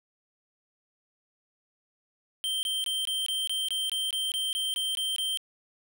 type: tone bursts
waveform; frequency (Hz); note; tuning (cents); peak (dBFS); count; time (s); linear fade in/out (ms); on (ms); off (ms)
square; 3136; G7; 0; -28; 14; 2.44-5.373; 0; 190; 21
effects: none